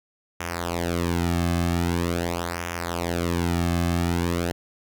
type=tone with flanger; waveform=sawtooth; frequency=86 Hz; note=F2; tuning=26 cents flat; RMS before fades=-25 dBFS; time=0.4-4.52 s; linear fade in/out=5 ms; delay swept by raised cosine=0.23 to 2.13 ms; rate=0.44 Hz; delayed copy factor=-0.8; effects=none